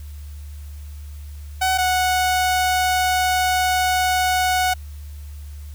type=tone pair in turn; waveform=sawtooth; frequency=750 / 737.5 Hz; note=F#5 / F#5; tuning=+23 / -6 cents; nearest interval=unison; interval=29 cents; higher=first; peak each=-13 dBFS; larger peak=neither; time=1.61-1.78 / 1.78-4.74 s; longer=second; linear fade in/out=10 ms; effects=added 73 Hz sine -32 dBFS peak until 5.74 s + white hiss -51 dBFS RMS until 5.74 s